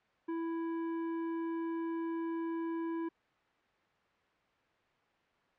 sine tone with tanh clipping, 330.7 Hz, E4, 6 cents sharp, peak -36 dBFS, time 0.28-3.09 s, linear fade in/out 10 ms, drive 13 dB, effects white hiss -70 dBFS RMS until 5.58 s + low-pass 2000 Hz 12 dB/octave

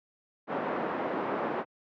pink band-pass noise, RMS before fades -32 dBFS, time 0.47-1.65 s, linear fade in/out 50 ms, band 270 to 1200 Hz, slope 12 dB/octave, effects high-pass 150 Hz 12 dB/octave + low-pass 3000 Hz 12 dB/octave

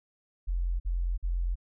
sine tone bursts, 43.65 Hz, F1, in tune, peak -26 dBFS, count 3, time 0.47-1.556 s, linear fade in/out 20 ms, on 330 ms, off 48 ms, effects none

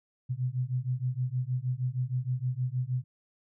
sine beating tone pair, 123.47 / 129.87 Hz, B2 / C3, 0 / -13 cents, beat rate 6.4 Hz, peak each -31 dBFS, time 0.29-3.04 s, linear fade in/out 20 ms, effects none

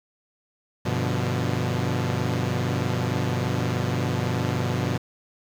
sawtooth chord, G dominant seventh, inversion none, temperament equal with one note detuned, 97.1 / 123.47 / 146.83 / 174.61 Hz, G2 / B2 / D3 / F3, -16 / 0 / 0 / 0 cents, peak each -25 / -22 / -27 / -27 dBFS, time 0.85-4.98 s, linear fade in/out 10 ms, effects low-pass 6000 Hz 12 dB/octave + 8-bit

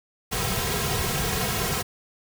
pink noise with comb filter, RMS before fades -26 dBFS, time 0.31-1.83 s, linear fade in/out 20 ms, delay 3.4 ms, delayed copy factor -0.95, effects none

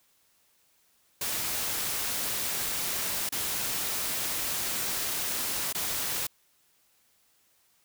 white noise with dropouts, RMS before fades -31 dBFS, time 1.21-6.27 s, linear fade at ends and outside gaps 5 ms, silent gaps 3.291-3.322 / 5.727-5.747 s, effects white hiss -67 dBFS RMS until 7.84 s

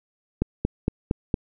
click train, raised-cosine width 3 ms, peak -8 dBFS, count 5, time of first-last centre 0.42-1.342 s, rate 4.34 Hz, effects none

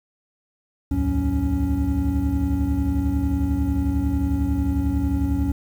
triangle tone cluster, 66.6 / 77.7 / 106.5 / 184.2 / 278.5 Hz, C2 / D#2 / G#2 / F#3 / C#4, +31 / -2 / +44 / -7 / +8 cents, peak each -24 / -22 / -27 / -30 / -21 dBFS, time 0.91-5.52 s, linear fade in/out 5 ms, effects 8-bit

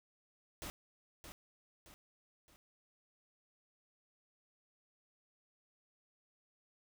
pink noise with echo, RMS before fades -45 dBFS, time 0.62-0.7 s, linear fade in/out 0 ms, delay 620 ms, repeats 3, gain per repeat -7 dB, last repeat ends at 2.56 s, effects none

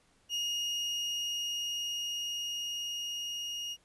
35% pulse tone with level ramp, 2861 Hz, F7, 41 cents sharp, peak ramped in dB -29 to -34 dBFS, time 0.29-3.77 s, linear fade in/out 50 ms, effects pink hiss -68 dBFS RMS until 3.84 s + resampled to 24000 Hz

